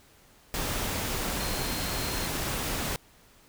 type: tone in noise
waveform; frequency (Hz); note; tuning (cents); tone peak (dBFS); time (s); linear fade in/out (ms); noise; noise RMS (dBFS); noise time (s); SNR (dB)
sine; 4205; C8; +8; -40; 1.4-2.26; 0; pink; -31; 0.54-2.96; -12
effects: pink hiss -58 dBFS RMS until 3.48 s